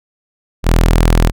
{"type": "tone", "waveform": "sawtooth", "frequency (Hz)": 41.2, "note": "E1", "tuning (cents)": 0, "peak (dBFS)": -4, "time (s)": [0.63, 1.32], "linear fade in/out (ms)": 50, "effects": []}